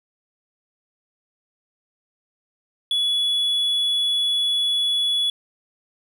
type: tone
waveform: triangle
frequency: 3400 Hz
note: G#7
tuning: 40 cents sharp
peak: -17 dBFS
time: 2.91-5.3 s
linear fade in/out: 2 ms
effects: none